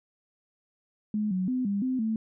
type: tone with pitch steps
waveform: sine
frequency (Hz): 211.7 / 185.2 / 254.3 / 200.6 / 257.7 / 221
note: G#3 / F#3 / C4 / G3 / C4 / A3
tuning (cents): +33 / +2 / -49 / +40 / -26 / +8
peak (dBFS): -25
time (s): 1.14-2.16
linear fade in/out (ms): 2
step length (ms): 170
effects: none